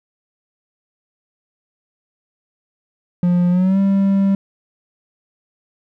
triangle tone with pitch glide, 176.7 to 196.06 Hz, F3 to G3, +21 to +1 cents, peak -10 dBFS, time 3.23-4.35 s, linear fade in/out 2 ms, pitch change +180 cents, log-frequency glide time 3.5-3.79 s, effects none

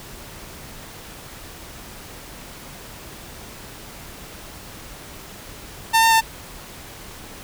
sawtooth tone with pitch steps, 901 / 907 / 896 Hz, A5 / A#5 / A5, +41 / -48 / +31 cents, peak -9 dBFS, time 5.93-6.212 s, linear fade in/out 20 ms, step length 94 ms, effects pink hiss -39 dBFS RMS until 7.43 s

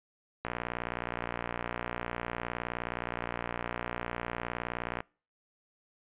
click train, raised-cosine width 0.5 ms, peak -18 dBFS, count 272, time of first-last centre 0.45-5.005 s, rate 59.5 Hz, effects noise-tail reverb RT60 0.4 s tail -26 dB re dry + resampled to 8000 Hz

